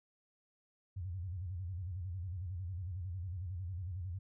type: tone with vibrato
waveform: sine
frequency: 90.2 Hz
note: F#2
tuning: 44 cents flat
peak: -38 dBFS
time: 0.96-4.19 s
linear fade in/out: 10 ms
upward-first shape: square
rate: 11 Hz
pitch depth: 120 cents each way
effects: none